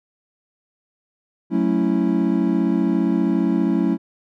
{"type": "chord", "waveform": "triangle", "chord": "F# minor seventh", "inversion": "none", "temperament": "equal", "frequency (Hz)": [185, 220, 277.2, 329.6], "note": ["F#3", "A3", "C#4", "E4"], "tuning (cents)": [0, 0, 0, 0], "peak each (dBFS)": -20, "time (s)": [1.5, 3.98], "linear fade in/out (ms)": 50, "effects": []}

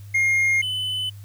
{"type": "tone pair in turn", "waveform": "triangle", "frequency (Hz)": [2132, 3015], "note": ["C7", "F#7"], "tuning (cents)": [32, 32], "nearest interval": "tritone", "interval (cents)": 600, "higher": "second", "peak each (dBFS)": [-15, -22], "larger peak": "first", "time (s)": [[0.14, 0.62], [0.62, 1.1]], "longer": "neither", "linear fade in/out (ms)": 10, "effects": ["added 101 Hz sine -37 dBFS peak until 1.24 s", "white hiss -55 dBFS RMS until 1.24 s"]}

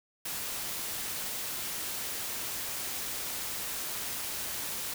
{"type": "noise", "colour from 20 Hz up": "white", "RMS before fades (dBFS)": -36, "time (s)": [0.25, 4.94], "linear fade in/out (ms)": 5, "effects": []}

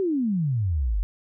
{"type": "exponential sweep", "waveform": "sine", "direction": "down", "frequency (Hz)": [398.2, 43.7], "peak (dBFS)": -21, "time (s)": [0, 1.03], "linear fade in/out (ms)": 0, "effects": []}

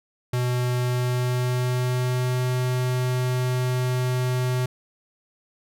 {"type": "tone with pitch glide", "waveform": "square", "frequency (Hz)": [124.1, 126.27], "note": ["B2", "B2"], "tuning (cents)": [9, 39], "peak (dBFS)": -22, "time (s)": [0.33, 4.66], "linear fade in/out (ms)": 5, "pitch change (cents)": 30, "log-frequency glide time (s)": [0.8, 2.49], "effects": []}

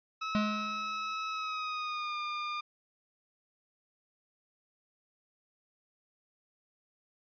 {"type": "tone with pitch glide", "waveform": "sawtooth", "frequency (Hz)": [1293, 1206.4], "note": ["E6", "D6"], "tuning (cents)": [-34, 46], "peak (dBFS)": -30, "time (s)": [0.21, 2.61], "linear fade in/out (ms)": 10, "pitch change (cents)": -120, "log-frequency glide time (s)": [1.29, 2.18]}
{"type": "tone with exponential decay", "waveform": "square", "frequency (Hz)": 210.8, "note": "G#3", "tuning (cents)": 26, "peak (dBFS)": -26, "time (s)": [0.35, 1.14], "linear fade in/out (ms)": 0, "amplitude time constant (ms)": 170}
{"effects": ["resampled to 11025 Hz"]}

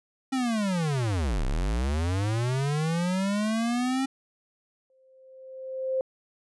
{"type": "linear two-way sweep", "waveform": "square", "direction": "down then up", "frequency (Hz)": [270, 30.03, 270], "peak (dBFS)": -25, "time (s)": [0.32, 4.06], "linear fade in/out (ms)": 10, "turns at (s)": 1.45}
{"type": "tone with exponential growth", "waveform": "sine", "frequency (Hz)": 524, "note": "C5", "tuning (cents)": 2, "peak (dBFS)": -22, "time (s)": [4.9, 6.01], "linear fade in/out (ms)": 1, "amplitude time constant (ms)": 240}
{"effects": ["resampled to 24000 Hz"]}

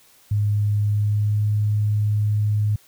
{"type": "tone with pitch glide", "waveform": "sine", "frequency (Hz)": [103.83, 105.1], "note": ["G#2", "G#2"], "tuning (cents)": [0, 21], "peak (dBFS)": -17, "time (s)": [0.31, 2.76], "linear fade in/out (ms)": 5, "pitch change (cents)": 21, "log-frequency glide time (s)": [0.88, 1.44], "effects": ["white hiss -54 dBFS RMS until 2.87 s"]}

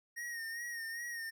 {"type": "tone with vibrato", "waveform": "square", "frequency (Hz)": 1859, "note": "A#6", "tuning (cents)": -5, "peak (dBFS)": -40, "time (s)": [0.16, 1.31], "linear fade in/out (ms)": 20, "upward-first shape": "sine", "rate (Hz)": 2.5, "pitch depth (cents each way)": 49, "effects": []}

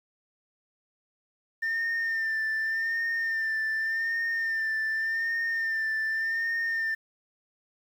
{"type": "tone with vibrato", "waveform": "sine", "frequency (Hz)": 1800, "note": "A6", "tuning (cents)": 39, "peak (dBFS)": -24, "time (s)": [1.62, 6.95], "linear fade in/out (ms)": 10, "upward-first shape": "sine", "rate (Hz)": 0.86, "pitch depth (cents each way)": 32, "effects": ["tanh soft clip ceiling -24 dBFS", "9-bit"]}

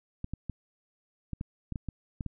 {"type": "clicks", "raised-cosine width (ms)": 5, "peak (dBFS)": -22, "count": 10, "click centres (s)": [0.244, 0.336, 0.497, 1.333, 1.411, 1.723, 1.758, 1.887, 2.208, 2.263], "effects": []}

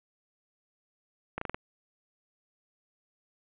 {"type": "slowing click train", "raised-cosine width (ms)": 0.5, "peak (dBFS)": -18, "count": 5, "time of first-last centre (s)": [1.38, 1.545], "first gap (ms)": 34, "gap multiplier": 1.13, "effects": ["resampled to 8000 Hz", "9-bit"]}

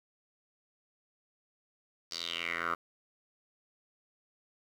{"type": "tone with band-pass filter sweep", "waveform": "10% pulse", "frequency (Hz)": 84.8, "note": "E2", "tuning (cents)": 50, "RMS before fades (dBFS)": -36, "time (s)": [2.11, 2.75], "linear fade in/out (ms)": 10, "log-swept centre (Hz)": [5100, 1200], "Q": 4.6, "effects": ["10-bit"]}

